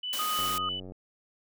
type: tone with tremolo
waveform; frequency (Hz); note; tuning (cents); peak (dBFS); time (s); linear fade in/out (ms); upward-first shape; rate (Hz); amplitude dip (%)
sine; 2984; F#7; +14; -30; 0.03-0.8; 5; triangle; 3.3; 65
type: high-pass noise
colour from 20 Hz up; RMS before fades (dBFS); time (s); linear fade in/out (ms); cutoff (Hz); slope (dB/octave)
white; -35; 0.13-0.58; 0; 180; 48
type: tone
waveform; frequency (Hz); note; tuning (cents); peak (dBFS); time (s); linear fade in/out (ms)
sine; 1244.5; D#6; 0; -29; 0.19-0.69; 2
type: click train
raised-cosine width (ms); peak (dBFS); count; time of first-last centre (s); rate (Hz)
2; -31; 50; 0.39-0.92; 92.4
effects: none